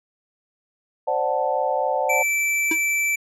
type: chord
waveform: sine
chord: D dominant seventh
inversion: third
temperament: equal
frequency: 523.3 / 587.3 / 740 / 880 Hz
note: C5 / D5 / F#5 / A5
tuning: 0 / 0 / 0 / 0 cents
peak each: -25 dBFS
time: 1.07-2.23 s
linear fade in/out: 10 ms
type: tone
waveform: square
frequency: 2326 Hz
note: D7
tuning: 17 cents flat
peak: -20 dBFS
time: 2.09-3.16 s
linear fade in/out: 10 ms
type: tone with exponential decay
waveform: square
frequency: 322.5 Hz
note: E4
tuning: 38 cents flat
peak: -20 dBFS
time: 2.71-2.8 s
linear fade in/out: 5 ms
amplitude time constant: 18 ms
effects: low-pass 12000 Hz 12 dB/octave